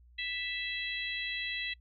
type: harmonic tone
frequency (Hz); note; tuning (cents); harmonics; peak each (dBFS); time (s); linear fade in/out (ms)
659.3; E5; 0; 3 / 4 / 5 / 6; -38 / -39 / -40 / -41; 0.18-1.74; 10
effects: noise-tail reverb RT60 0.1 s tail -25 dB re dry + added 60 Hz sine -56 dBFS peak until 1.8 s